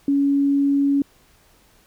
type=tone; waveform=sine; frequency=280.4 Hz; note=C#4; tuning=20 cents sharp; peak=-15 dBFS; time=0.08-1.02 s; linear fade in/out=2 ms; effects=pink hiss -56 dBFS RMS until 1.86 s